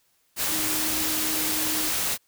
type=tone in noise; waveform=sine; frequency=311.1 Hz; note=D#4; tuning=in tune; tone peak=-33 dBFS; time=0.48-1.92 s; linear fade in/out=50 ms; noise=white; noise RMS=-26 dBFS; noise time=0.36-2.18 s; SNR=-10 dB; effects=white hiss -67 dBFS RMS until 2.27 s